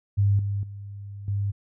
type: tone with level steps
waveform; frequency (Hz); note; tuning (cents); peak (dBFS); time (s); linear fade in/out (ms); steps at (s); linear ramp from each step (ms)
sine; 100.5; G2; +44; -17 / -24 / -35 / -23; 0.17-1.52; 20; 0.39 / 0.63 / 1.28; 2
effects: none